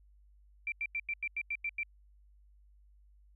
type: tone bursts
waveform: sine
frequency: 2349 Hz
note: D7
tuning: in tune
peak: -32 dBFS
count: 9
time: 0.67-1.832 s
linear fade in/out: 2 ms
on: 50 ms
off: 89 ms
effects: added 50 Hz sine -59 dBFS peak until 3.35 s